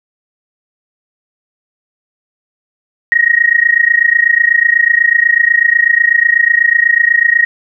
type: tone with amplitude modulation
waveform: sine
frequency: 1882 Hz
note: A#6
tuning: 16 cents sharp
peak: -3 dBFS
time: 3.12-7.45 s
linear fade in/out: 0 ms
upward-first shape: sine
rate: 28.1 Hz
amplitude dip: 90%
effects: none